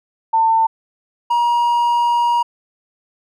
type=tone pair in turn; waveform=sine / triangle; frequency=898 / 951.4 Hz; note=A5 / A#5; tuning=+35 / +35 cents; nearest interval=minor second; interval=100 cents; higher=second; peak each=-11 dBFS; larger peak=neither; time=0.33-0.67 / 1.3-2.43 s; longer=second; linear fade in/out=10 ms; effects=none